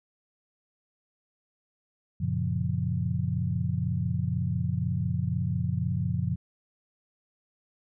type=chord; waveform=sine; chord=Gb major seventh; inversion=none; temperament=equal; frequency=92.5 / 116.54 / 138.59 / 174.61 Hz; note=Gb2 / Bb2 / Db3 / F3; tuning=0 / 0 / 0 / 0 cents; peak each=-31 dBFS; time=2.2-6.36 s; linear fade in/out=10 ms; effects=none